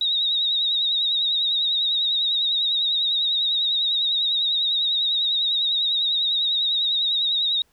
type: tone with vibrato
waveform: sine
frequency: 3772 Hz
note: A#7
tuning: 20 cents sharp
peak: -19 dBFS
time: 0.01-7.62 s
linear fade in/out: 2 ms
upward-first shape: triangle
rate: 10 Hz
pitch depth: 73 cents each way
effects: pink hiss -64 dBFS RMS until 7.72 s